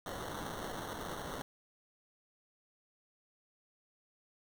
white noise with sample-and-hold, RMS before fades -42 dBFS, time 0.06-1.42 s, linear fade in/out 2 ms, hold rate 2450 Hz, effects none

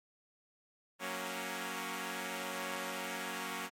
5% pulse chord, F# major, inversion none, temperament equal, 185 / 233.1 / 277.2 Hz, F#3 / A#3 / C#4, 0 / 0 / 0 cents, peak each -31 dBFS, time 0.99-3.7 s, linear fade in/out 50 ms, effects MP3 64 kbps

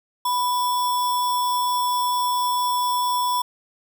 sine tone with sample-and-hold, 987.8 Hz, B5, in tune, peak -19 dBFS, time 0.25-3.42 s, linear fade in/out 5 ms, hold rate 4410 Hz, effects none

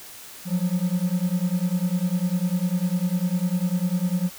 triangle beating tone pair, 174.61 / 184.61 Hz, F3 / F#3, 0 / -4 cents, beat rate 10 Hz, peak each -22 dBFS, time 0.45-4.31 s, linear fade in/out 50 ms, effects white hiss -42 dBFS RMS until 4.38 s

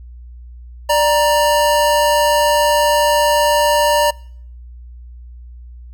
square tone pair together, 591.5 / 939 Hz, D5 / A#5, +12 / +12 cents, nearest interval minor sixth, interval 800 cents, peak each -15 dBFS, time 0.89-4.11 s, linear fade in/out 10 ms, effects noise-tail reverb RT60 0.6 s tail -25 dB re dry + added 60 Hz sine -33 dBFS peak until 5.93 s

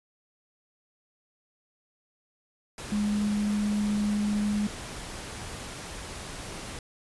sine tone in noise, 207.7 Hz, G#3, in tune, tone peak -24 dBFS, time 2.92-4.67 s, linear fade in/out 2 ms, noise pink, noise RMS -39 dBFS, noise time 2.78-6.79 s, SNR +12 dB, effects resampled to 24000 Hz

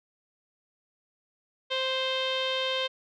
sawtooth tone with low-pass filter, 523.3 Hz, C5, in tune, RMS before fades -29 dBFS, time 1.7-2.88 s, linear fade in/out 20 ms, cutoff 3400 Hz, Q 8.3, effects none

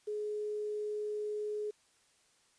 sine tone with quantisation, 421 Hz, G#4, 24 cents sharp, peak -34 dBFS, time 0.07-1.71 s, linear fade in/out 10 ms, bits 10, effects white hiss -69 dBFS RMS until 2.58 s + resampled to 22050 Hz

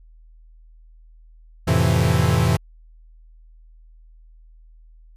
45% pulse chord, F major seventh, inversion none, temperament equal, 87.31 / 110 / 130.81 / 164.81 Hz, F2 / A2 / C3 / E3, 0 / 0 / 0 / 0 cents, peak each -21 dBFS, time 1.67-2.57 s, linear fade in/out 10 ms, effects added 40 Hz sine -45 dBFS peak until 5.16 s + resampled to 32000 Hz

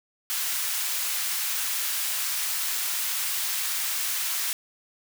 white high-pass noise, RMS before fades -28 dBFS, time 0.3-4.53 s, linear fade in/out 0 ms, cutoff 1200 Hz, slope 12 dB/octave, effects none

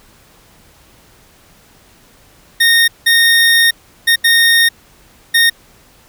25% pulse tone bursts at uneven times, 1847 Hz, A#6, 16 cents flat, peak -4 dBFS, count 5, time 2.6-2.88 / 3.06-3.71 / 4.07-4.16 / 4.24-4.69 / 5.34-5.5 s, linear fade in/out 10 ms, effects pink hiss -47 dBFS RMS until 6.08 s

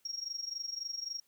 sine tone with amplitude modulation, 5588 Hz, F8, in tune, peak -32 dBFS, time 0.05-1.2 s, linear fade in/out 5 ms, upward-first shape sine, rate 23.7 Hz, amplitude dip 85%, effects tanh soft clip ceiling -31 dBFS + white hiss -72 dBFS RMS until 1.27 s

